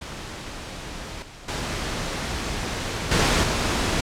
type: noise with level steps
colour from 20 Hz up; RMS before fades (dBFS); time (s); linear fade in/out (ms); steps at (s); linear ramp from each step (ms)
pink; -35 / -42 / -28 / -19 / -23; 0.01-4.01; 10; 1.22 / 1.48 / 3.11 / 3.43; 5
effects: low-pass 7000 Hz 12 dB/octave